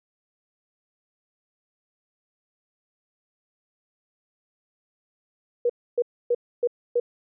sine tone bursts, 481.3 Hz, B4, 45 cents flat, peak -18 dBFS, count 5, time 5.65-7 s, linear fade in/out 5 ms, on 46 ms, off 280 ms, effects none

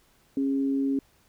sine tone pair together, 273.6 / 410 Hz, C#4 / G#4, -23 / -22 cents, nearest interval perfect fifth, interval 701 cents, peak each -23 / -35 dBFS, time 0.37-0.99 s, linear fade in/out 2 ms, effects pink hiss -63 dBFS RMS until 1.28 s

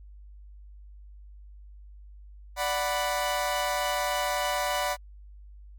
sawtooth chord, B minor, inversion first, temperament equal, 587.3 / 740 / 987.8 Hz, D5 / F#5 / B5, 0 / 0 / 0 cents, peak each -27 dBFS, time 2.56-4.97 s, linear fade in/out 50 ms, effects added 50 Hz sine -45 dBFS peak until 5.78 s + Opus 48 kbps

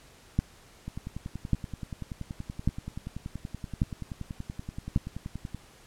two click trains, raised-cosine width 5 ms, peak -11 / -23 dBFS, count 5 / 50, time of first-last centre 0.39-4.961 / 0.88-5.547 s, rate 0.875 / 10.5 Hz, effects pink hiss -55 dBFS RMS until 5.86 s + low-pass 11000 Hz 12 dB/octave

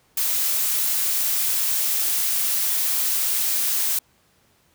blue noise, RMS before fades -22 dBFS, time 0.17-3.99 s, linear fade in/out 5 ms, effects pink hiss -61 dBFS RMS until 4.74 s + high-pass 60 Hz 12 dB/octave

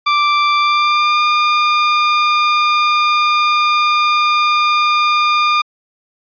sawtooth tone with pitch glide, 1174.7 to 1207.7 Hz, D6 to D6, 0 to +48 cents, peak -7 dBFS, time 0.06-5.62 s, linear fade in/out 10 ms, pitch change +48 cents, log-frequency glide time 0.59-1.22 s, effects resampled to 11025 Hz

